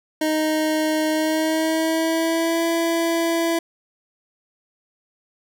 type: tone with pitch glide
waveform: 25% pulse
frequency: 311.1 to 333.4 Hz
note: D#4 to E4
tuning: 0 to +20 cents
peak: -15 dBFS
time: 0.21-3.59 s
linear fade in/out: 5 ms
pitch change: +120 cents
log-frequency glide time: 1.1-2.65 s
effects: none